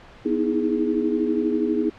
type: chord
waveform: sine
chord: E major seventh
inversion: second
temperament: equal with one note detuned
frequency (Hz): 246.9 / 311.1 / 323.4 / 415.3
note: B3 / D#4 / E4 / G#4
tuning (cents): 0 / 0 / -33 / 0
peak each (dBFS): -25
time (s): 0.25-1.9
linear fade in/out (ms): 10
effects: pink hiss -46 dBFS RMS until 1.98 s + low-pass 3000 Hz 12 dB/octave